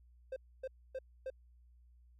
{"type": "tone bursts", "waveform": "triangle", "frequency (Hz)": 523.3, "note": "C5", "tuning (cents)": 0, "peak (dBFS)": -36, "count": 4, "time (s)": [0.32, 1.302], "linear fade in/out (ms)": 5, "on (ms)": 43, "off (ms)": 270, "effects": ["added 60 Hz sine -60 dBFS peak until 2.19 s"]}